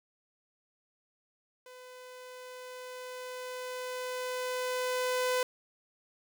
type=tone with level ramp; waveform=sawtooth; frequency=504 Hz; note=B4; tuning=35 cents sharp; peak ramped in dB=-45 to -23 dBFS; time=1.66-5.43 s; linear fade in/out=2 ms; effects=none